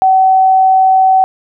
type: tone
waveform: sine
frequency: 759 Hz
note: F#5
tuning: 44 cents sharp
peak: -5 dBFS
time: 0.02-1.24 s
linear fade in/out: 0 ms
effects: none